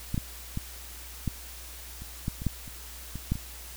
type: clicks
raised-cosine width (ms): 5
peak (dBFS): -16 / -15 / -18 / -15 / -30 / -16 / -25 / -13 / -30 / -24 / -13 / -24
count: 12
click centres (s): 0.144 / 0.178 / 0.574 / 1.277 / 2.02 / 2.281 / 2.419 / 2.467 / 2.678 / 3.156 / 3.32 / 3.355
effects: added 60 Hz sine -45 dBFS peak until 3.76 s + white hiss -45 dBFS RMS until 3.76 s